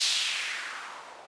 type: noise with low-pass filter sweep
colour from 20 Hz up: violet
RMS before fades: -32 dBFS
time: 0-1.27 s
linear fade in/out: 20 ms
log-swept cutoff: 4500 to 660 Hz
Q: 2.1
effects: resampled to 22050 Hz